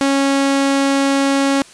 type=tone; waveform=sawtooth; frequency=275.4 Hz; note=C#4; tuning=11 cents flat; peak=-9 dBFS; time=0.01-1.62 s; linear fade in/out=0 ms; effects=white hiss -42 dBFS RMS until 1.73 s + resampled to 22050 Hz